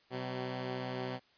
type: tone pair together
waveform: 10% pulse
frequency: 127.24 / 189.2 Hz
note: C3 / F#3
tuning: -48 / +39 cents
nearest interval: perfect fifth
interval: 687 cents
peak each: -29 / -35 dBFS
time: 0.1-1.2 s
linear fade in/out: 50 ms
effects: white hiss -67 dBFS RMS until 1.37 s + resampled to 11025 Hz